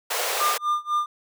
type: high-pass noise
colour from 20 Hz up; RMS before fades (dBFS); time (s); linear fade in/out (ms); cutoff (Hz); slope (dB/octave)
pink; -26; 0.1-0.58; 10; 430; 48
type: tone with tremolo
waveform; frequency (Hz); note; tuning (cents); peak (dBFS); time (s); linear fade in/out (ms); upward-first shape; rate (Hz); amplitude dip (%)
triangle; 1202; D6; +40; -17; 0.4-1.06; 2; sine; 4; 95
effects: none